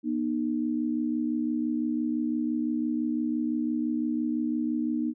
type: tone pair together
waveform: sine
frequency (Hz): 240.4 / 306.3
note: B3 / D#4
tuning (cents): -46 / -27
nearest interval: major third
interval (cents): 419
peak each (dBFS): -28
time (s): 0.03-5.14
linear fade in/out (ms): 50
effects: none